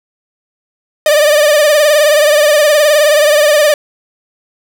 45% pulse tone with vibrato, 598 Hz, D5, 31 cents sharp, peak -6 dBFS, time 1.06-3.74 s, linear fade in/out 2 ms, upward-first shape triangle, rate 19 Hz, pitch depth 81 cents each way, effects none

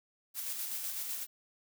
blue noise with tremolo, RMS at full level -37 dBFS, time 0.34-1.27 s, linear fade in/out 50 ms, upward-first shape square, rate 8 Hz, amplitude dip 30%, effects none

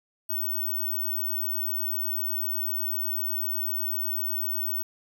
sine tone, 15804 Hz, B9, in tune, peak -26 dBFS, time 0.29-4.83 s, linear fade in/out 10 ms, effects 9-bit

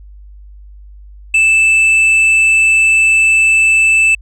sine tone with hard clipping, 2637 Hz, E7, in tune, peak -8 dBFS, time 1.34-4.15 s, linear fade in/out 5 ms, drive 4 dB, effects added 50 Hz sine -33 dBFS peak until 4.21 s

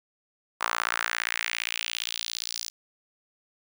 sawtooth tone with high-pass filter sweep, 57.4 Hz, A#1, 26 cents flat, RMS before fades -31 dBFS, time 0.6-2.7 s, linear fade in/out 20 ms, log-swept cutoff 1100 to 5300 Hz, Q 2.4, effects none

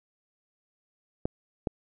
clicks, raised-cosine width 2 ms, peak -14 dBFS, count 2, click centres 1.255 / 1.672 s, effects none

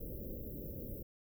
pink band-stop noise, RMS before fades -44 dBFS, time 0-1.03 s, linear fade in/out 10 ms, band 580 to 13000 Hz, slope 96 dB/octave, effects none

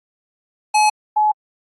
square / sine tone pair in turn, 850 / 850 Hz, G#5 / G#5, +40 / +40 cents, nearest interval unison, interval 0 cents, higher neither, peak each -12 dBFS, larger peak neither, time 0.74-0.9 / 1.16-1.32 s, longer neither, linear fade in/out 10 ms, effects AAC 32 kbps

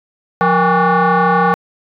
sine tone with frequency modulation, 177.8 Hz, F3, 31 cents sharp, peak -8 dBFS, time 0.41-1.54 s, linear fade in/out 0 ms, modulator 323 Hz, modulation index 3.9, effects tanh soft clip ceiling -6 dBFS

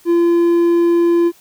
triangle tone, 342 Hz, F4, 36 cents flat, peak -8 dBFS, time 0.05-1.32 s, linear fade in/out 50 ms, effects white hiss -49 dBFS RMS until 1.4 s

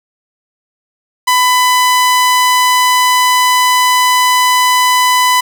sawtooth tone, 1000 Hz, B5, 21 cents sharp, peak -4 dBFS, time 1.27-5.41 s, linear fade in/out 10 ms, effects none

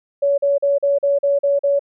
sine tone bursts, 564 Hz, C#5, 30 cents sharp, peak -13 dBFS, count 8, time 0.22-1.794 s, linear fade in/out 10 ms, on 160 ms, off 42 ms, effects none

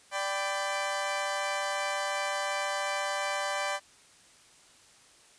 20% pulse chord, G major, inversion second, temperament equal with one note detuned, 587.3 / 784 / 1001 Hz, D5 / G5 / B5, 0 / 0 / +23 cents, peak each -28 / -29 / -31 dBFS, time 0.11-3.8 s, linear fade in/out 50 ms, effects white hiss -58 dBFS RMS until 5.38 s + resampled to 22050 Hz

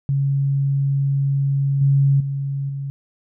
sine tone with level steps, 138.59 Hz, C#3, in tune, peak -16 / -12 / -21 / -24 dBFS, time 0.09-2.9 s, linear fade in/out 0 ms, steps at 1.81 / 2.2 / 2.69 s, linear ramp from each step 5 ms, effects none

